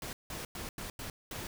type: noise bursts at uneven times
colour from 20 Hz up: pink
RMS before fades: -41 dBFS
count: 6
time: 0.02-0.13 / 0.3-0.45 / 0.55-0.69 / 0.78-0.9 / 0.99-1.1 / 1.31-1.47 s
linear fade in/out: 2 ms
effects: none